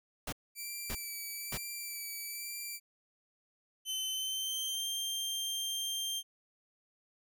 pink noise bursts, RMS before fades -38 dBFS, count 3, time 0.27-1.575 s, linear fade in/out 5 ms, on 55 ms, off 570 ms
5% pulse tone with vibrato, 2327 Hz, D7, 17 cents flat, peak -30 dBFS, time 0.55-2.8 s, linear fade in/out 50 ms, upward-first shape sine, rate 1.1 Hz, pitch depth 24 cents each way
sawtooth tone with pitch glide, 3060 to 3173 Hz, G7 to G7, -42 to +20 cents, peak -31 dBFS, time 3.85-6.23 s, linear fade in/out 50 ms, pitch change +62 cents, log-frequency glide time 4.12-4.87 s
effects none

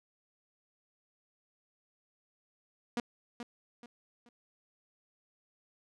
sawtooth tone with echo, 239 Hz, A#3, 43 cents sharp, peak -27 dBFS, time 2.97-3 s, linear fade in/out 2 ms, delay 430 ms, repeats 3, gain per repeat -9 dB, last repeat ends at 4.29 s, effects low-pass 7000 Hz 12 dB/octave

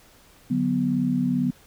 sine chord, B minor, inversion first, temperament equal, 146.83 / 185 / 246.9 Hz, D3 / F#3 / B3, 0 / 0 / 0 cents, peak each -28 / -26 / -22 dBFS, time 0.5-1.51 s, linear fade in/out 10 ms, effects pink hiss -54 dBFS RMS until 1.66 s

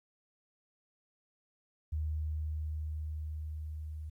sine tone with level ramp, 77.1 Hz, D#2, 15 cents flat, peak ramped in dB -31 to -39 dBFS, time 1.92-4.1 s, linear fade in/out 10 ms, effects 12-bit

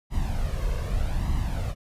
brown noise with flanger, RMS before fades -26 dBFS, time 0.1-1.75 s, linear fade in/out 50 ms, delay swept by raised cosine 1 to 1.9 ms, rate 0.82 Hz, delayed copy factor +0.65, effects resampled to 32000 Hz

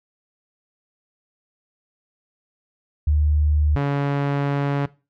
sine / sawtooth tone pair in turn, 75 / 141.58 Hz, D2 / C#3, +37 / +37 cents, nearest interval major seventh, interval 1100 cents, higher second, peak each -15 dBFS, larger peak neither, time 3.07-3.76 / 3.76-4.86 s, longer second, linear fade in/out 5 ms, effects noise-tail reverb RT60 0.3 s tail -20 dB re dry + low-pass 2000 Hz 12 dB/octave

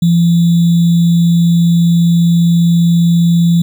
sine tone with sample-and-hold, 170.1 Hz, F3, 45 cents flat, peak -6 dBFS, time 0.02-3.62 s, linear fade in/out 5 ms, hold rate 3675 Hz, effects none

